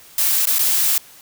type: noise with dropouts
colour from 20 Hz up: blue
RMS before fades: -17 dBFS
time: 0.18-0.98 s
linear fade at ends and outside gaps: 2 ms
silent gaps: 0.456-0.471 / 0.585-0.591 s
effects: white hiss -45 dBFS RMS until 1.21 s